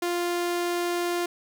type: tone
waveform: sawtooth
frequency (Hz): 349.2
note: F4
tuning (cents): 0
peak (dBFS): -21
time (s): 0.02-1.26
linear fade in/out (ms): 5
effects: none